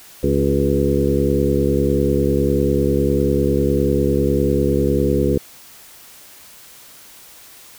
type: harmonic tone with a mistuned harmonic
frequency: 70 Hz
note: C#2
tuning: 18 cents sharp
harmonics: 1 / 2 / 3 / 4 / 5 / 6 / 7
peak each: -22 / -22 / -22 / -22 / -22 / -22 / -22 dBFS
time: 0.23-5.38 s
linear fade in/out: 5 ms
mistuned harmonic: 5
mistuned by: +41 cents
effects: white hiss -43 dBFS RMS until 7.78 s